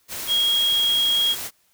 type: tone in noise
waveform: sine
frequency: 3279 Hz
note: G#7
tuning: 23 cents flat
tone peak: -17 dBFS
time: 0.27-1.36 s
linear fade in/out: 50 ms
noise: white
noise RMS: -31 dBFS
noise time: 0.08-1.51 s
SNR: +11 dB
effects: white hiss -63 dBFS RMS until 1.73 s